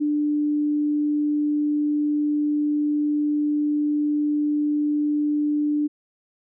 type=tone; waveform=sine; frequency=296.5 Hz; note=D4; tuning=17 cents sharp; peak=-19 dBFS; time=0-5.88 s; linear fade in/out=20 ms; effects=none